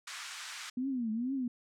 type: band-pass noise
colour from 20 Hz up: pink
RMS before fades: -44 dBFS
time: 0.07-0.7 s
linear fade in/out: 5 ms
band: 1200 to 8400 Hz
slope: 24 dB/octave
type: tone with vibrato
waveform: sine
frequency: 243.3 Hz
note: B3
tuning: 26 cents flat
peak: -31 dBFS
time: 0.77-1.48 s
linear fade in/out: 5 ms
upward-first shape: triangle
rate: 2.2 Hz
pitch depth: 230 cents each way
effects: none